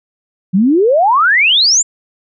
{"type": "exponential sweep", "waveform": "sine", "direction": "up", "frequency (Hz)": [174.61, 7500], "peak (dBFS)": -7, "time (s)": [0.53, 1.83], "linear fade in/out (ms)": 20, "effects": []}